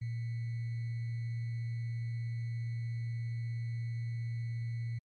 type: tone with sample-and-hold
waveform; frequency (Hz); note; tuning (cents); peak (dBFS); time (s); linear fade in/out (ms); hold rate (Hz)
sine; 116.54; A#2; 0; -34; 0.01-4.99; 10; 2100
effects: low-pass 4000 Hz 12 dB/octave + Opus 24 kbps